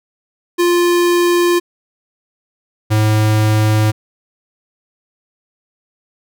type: tone pair in turn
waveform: square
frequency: 349.2 / 107.73 Hz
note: F4 / A2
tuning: 0 / -36 cents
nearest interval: octave + minor sixth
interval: 2036 cents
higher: first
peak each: -11 dBFS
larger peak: neither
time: 0.58-1.6 / 2.9-3.92 s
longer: neither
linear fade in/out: 20 ms
effects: none